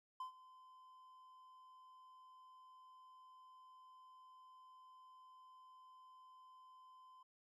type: tone with ADSR envelope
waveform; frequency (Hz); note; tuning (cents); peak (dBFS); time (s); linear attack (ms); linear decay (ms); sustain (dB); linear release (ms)
triangle; 1027; C6; -33; -40; 0.2-7.23; 4; 110; -18; 5
effects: none